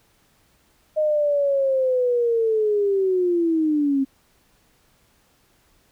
sine linear sweep, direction down, 620 to 266 Hz, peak -17 dBFS, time 0.96-4.05 s, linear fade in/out 20 ms, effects pink hiss -61 dBFS RMS until 5.91 s

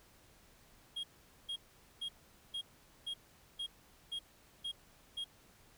triangle tone bursts, 3264 Hz, G#7, 31 cents flat, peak -36 dBFS, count 9, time 0.96-5.244 s, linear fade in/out 10 ms, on 76 ms, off 450 ms, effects pink hiss -64 dBFS RMS until 5.77 s

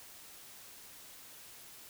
silence, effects white hiss -53 dBFS RMS until 1.89 s

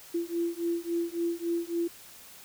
sine beating tone pair, 338.2 / 341.8 Hz, E4 / F4, +44 / -37 cents, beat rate 3.6 Hz, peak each -31 dBFS, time 0.14-1.88 s, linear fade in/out 10 ms, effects white hiss -50 dBFS RMS until 2.44 s

